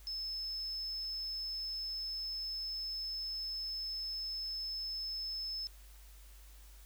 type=tone; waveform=sine; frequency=5230 Hz; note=E8; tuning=15 cents flat; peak=-37 dBFS; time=0.07-5.67 s; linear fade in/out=0 ms; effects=added 50 Hz sine -53 dBFS peak until 6.85 s + white hiss -62 dBFS RMS until 6.85 s